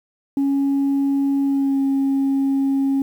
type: tone with pitch glide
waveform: sine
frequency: 277.1 to 272.8 Hz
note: C#4 to C#4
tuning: -1 to -28 cents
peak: -14 dBFS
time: 0.37-3.02 s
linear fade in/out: 2 ms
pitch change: -27 cents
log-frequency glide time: 1.44-1.79 s
effects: tanh soft clip ceiling -14 dBFS + 8-bit